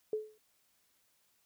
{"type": "tone with exponential decay", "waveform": "sine", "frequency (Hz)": 430.5, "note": "A4", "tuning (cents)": -38, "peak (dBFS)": -28, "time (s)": [0.13, 0.38], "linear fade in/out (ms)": 2, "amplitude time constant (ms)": 54, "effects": ["white hiss -73 dBFS RMS until 1.45 s"]}